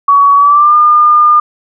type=tone with pitch glide; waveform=sine; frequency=1128 to 1209 Hz; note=C#6 to D6; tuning=+30 to +50 cents; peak=-3 dBFS; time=0.08-1.4 s; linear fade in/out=5 ms; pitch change=+120 cents; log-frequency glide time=0.36-0.75 s; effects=none